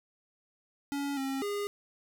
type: tone with pitch steps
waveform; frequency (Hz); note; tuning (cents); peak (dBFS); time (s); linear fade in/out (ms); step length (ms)
square; 282.2 / 269.6 / 408.3; C#4 / C#4 / G#4; +31 / -48 / -29; -32; 0.92-1.67; 0; 250
effects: none